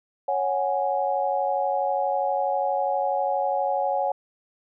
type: chord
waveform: sine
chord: C# suspended fourth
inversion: none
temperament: just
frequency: 554.4 / 739.2 / 831.5 Hz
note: C#5 / F#5 / G#5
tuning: 0 / -2 / +2 cents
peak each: -26 dBFS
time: 0.28-4.12 s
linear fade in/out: 5 ms
effects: none